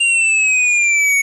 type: exponential sweep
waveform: square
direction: down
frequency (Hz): 2794 to 2217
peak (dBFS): -12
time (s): 0-1.22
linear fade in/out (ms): 10
effects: resampled to 24000 Hz + 7-bit